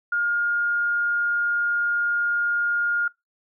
sine tone, 1418 Hz, F6, 26 cents sharp, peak -20 dBFS, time 0.12-3.08 s, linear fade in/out 5 ms, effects noise-tail reverb RT60 0.2 s tail -24 dB re dry

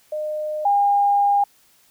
sine tone pair in turn, 610 / 808.6 Hz, D#5 / G#5, -34 / -46 cents, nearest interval perfect fourth, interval 488 cents, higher second, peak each -23 / -14 dBFS, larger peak second, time 0.12-0.65 / 0.65-1.44 s, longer second, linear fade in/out 5 ms, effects white hiss -57 dBFS RMS until 1.9 s

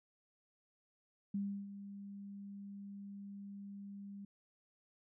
sine tone with ADSR envelope, 200 Hz, G3, 35 cents sharp, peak -34 dBFS, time 1.34-4.25 s, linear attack 6 ms, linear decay 320 ms, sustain -12 dB, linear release 4 ms, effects none

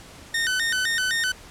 sawtooth tone with vibrato, 1665 Hz, G#6, 4 cents sharp, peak -18 dBFS, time 0.34-1.32 s, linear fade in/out 5 ms, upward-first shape square, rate 3.9 Hz, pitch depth 170 cents each way, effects pink hiss -45 dBFS RMS until 1.5 s + low-pass 10000 Hz 12 dB/octave

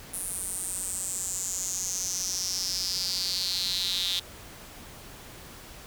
square tone with high-pass filter sweep, 92.5 Hz, F#2, in tune, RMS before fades -31 dBFS, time 0.13-4.2 s, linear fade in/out 10 ms, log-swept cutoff 10000 to 3600 Hz, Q 6.7, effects pink hiss -46 dBFS RMS until 5.86 s

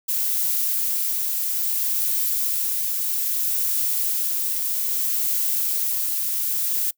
violet noise with tremolo, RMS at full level -22 dBFS, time 0.08-6.91 s, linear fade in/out 10 ms, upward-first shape triangle, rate 0.61 Hz, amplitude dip 25%, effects noise-tail reverb RT60 0.1 s tail -24 dB re dry

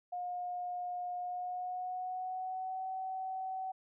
sine tone with pitch glide, 716 to 756.4 Hz, F5 to F#5, +43 to +38 cents, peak -36 dBFS, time 0.12-3.72 s, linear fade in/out 10 ms, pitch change +95 cents, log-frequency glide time 1.17-2.87 s, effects none

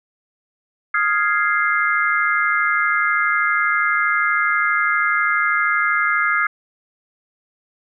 sine chord, F minor seventh, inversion third, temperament equal, 1244.5 / 1396.9 / 1661.2 / 2093 Hz, Eb6 / F6 / Ab6 / C7, 0 / 0 / 0 / 0 cents, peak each -21 dBFS, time 0.94-6.47 s, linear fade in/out 5 ms, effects none

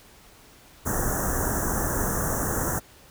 pink band-stop noise, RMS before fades -26 dBFS, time 0.85-2.8 s, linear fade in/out 20 ms, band 1800 to 5800 Hz, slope 96 dB/octave, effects pink hiss -52 dBFS RMS until 3.1 s

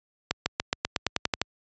accelerating click train, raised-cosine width 0.2 ms, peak -6 dBFS, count 11, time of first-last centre 0.31-1.416 s, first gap 150 ms, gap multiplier 0.93, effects high-pass 60 Hz 12 dB/octave + resampled to 16000 Hz

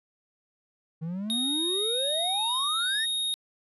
triangle exponential sweep, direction up, 155.56 to 1888 Hz, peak -28 dBFS, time 1.01-3.06 s, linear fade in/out 20 ms
square tone, 3729 Hz, A#7, in tune, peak -27 dBFS, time 1.3-3.34 s, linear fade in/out 0 ms
effects resampled to 32000 Hz

